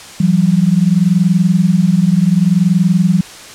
sine tone pair together, 168.74 / 189.4 Hz, E3 / F#3, +41 / +41 cents, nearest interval major second, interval 200 cents, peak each -11 dBFS, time 0.2-3.21 s, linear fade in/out 5 ms, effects white hiss -33 dBFS RMS until 3.54 s + low-pass 8000 Hz 12 dB/octave

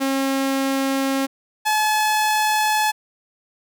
sawtooth tone pair in turn, 270.4 / 856.8 Hz, C#4 / A5, -43 / -46 cents, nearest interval octave + minor sixth, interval 1997 cents, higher second, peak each -15 / -13 dBFS, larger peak second, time 0-1.27 / 1.65-2.92 s, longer neither, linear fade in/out 20 ms, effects none

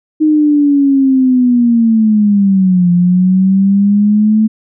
sine linear two-way sweep, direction down then up, 311.1 to 174.4 to 219.5 Hz, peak -6 dBFS, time 0.2-4.48 s, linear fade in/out 20 ms, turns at 2.91 s, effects none

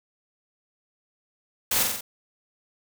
white noise with echo, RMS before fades -24 dBFS, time 1.71-1.83 s, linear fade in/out 5 ms, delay 45 ms, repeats 4, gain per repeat -3 dB, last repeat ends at 2.01 s, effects none

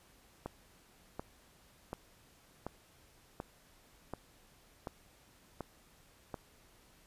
click train, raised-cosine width 1 ms, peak -25 dBFS, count 9, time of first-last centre 0.46-6.342 s, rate 1.36 Hz, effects pink hiss -64 dBFS RMS until 7.06 s + resampled to 32000 Hz

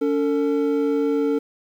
triangle tone pair together, 283.7 / 450.3 Hz, C#4 / A4, +40 / +40 cents, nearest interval minor sixth, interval 800 cents, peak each -19 dBFS, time 0.01-1.39 s, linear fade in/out 10 ms, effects 9-bit

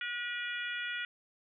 harmonic tone, 482.5 Hz, B4, 40 cents flat, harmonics 3 / 4 / 5 / 6 / 7, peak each -38 / -40 / -42 / -44 / -45 dBFS, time 0.01-1.05 s, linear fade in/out 2 ms, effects none

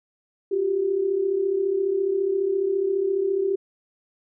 sine tone pair together, 357.4 / 392 Hz, F4 / G4, +40 / 0 cents, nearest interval major second, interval 160 cents, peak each -27 / -21 dBFS, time 0.51-3.56 s, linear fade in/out 10 ms, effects none

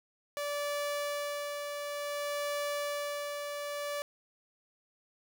sawtooth tone with tremolo, 580 Hz, D5, 22 cents flat, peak -28 dBFS, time 0.37-4.02 s, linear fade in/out 0 ms, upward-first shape sine, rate 0.56 Hz, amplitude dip 40%, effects none

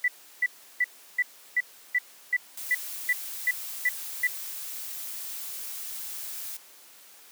sine tone bursts, 1975.5 Hz, B6, in tune, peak -20 dBFS, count 12, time 0.04-4.272 s, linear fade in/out 5 ms, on 41 ms, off 340 ms
blue noise, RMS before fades -37 dBFS, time 2.57-6.57 s, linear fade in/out 5 ms
effects white hiss -52 dBFS RMS until 7.31 s + high-pass 300 Hz 12 dB/octave

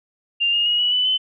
sine tone with pitch steps, 2794 / 2841 / 2889 / 2938 / 2988 / 3038 Hz, F7 / F7 / F#7 / F#7 / F#7 / F#7, 0 / +29 / -42 / -13 / +16 / +45 cents, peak -16 dBFS, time 0.4-1.18 s, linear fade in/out 20 ms, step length 130 ms, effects none

